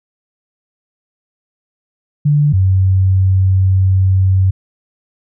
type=tone pair in turn; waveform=sine; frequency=146.83 / 94.68 Hz; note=D3 / F#2; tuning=0 / +40 cents; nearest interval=minor sixth; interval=760 cents; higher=first; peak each=-8 dBFS; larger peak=neither; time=2.25-2.53 / 2.53-4.51 s; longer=second; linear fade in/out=10 ms; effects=none